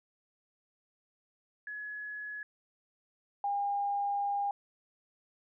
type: tone pair in turn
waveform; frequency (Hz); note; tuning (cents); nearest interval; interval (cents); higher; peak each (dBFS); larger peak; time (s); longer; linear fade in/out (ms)
sine; 1692 / 807.1; G#6 / G#5; +32 / -50; octave + minor second; 1282; first; -38 / -29; second; 1.67-2.43 / 3.44-4.51; second; 2
effects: none